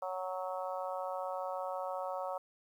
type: harmonic tone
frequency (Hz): 185.3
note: F#3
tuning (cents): +3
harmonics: 3 / 4 / 5 / 6 / 7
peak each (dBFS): -39 / -41 / -43 / -45 / -46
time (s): 0.02-2.38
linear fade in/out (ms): 5
effects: 11-bit